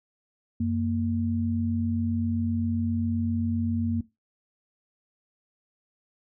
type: tone pair together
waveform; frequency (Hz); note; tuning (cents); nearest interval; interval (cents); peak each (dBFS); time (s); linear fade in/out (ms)
sine; 92.5 / 231.9; F#2 / A#3; 0 / -9; octave + major third; 1591; -28 / -25; 0.6-4.01; 5
effects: noise-tail reverb RT60 0.2 s tail -17 dB re dry